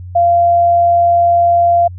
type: tone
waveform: sine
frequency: 690 Hz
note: F5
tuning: 21 cents flat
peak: -7 dBFS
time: 0.15-1.88 s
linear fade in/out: 10 ms
effects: added 90 Hz sine -26 dBFS peak until 1.98 s